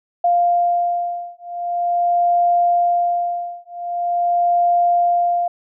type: beating tone pair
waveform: sine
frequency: 698.5 / 698.94 Hz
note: F5 / F5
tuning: 0 / +1 cents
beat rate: 0.44 Hz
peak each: -18 dBFS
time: 0.24-5.48 s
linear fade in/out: 5 ms
effects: none